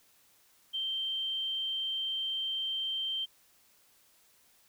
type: tone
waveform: sine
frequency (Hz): 3136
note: G7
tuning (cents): 0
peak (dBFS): -31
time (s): 0.73-3.26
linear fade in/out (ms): 20
effects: white hiss -65 dBFS RMS until 4.68 s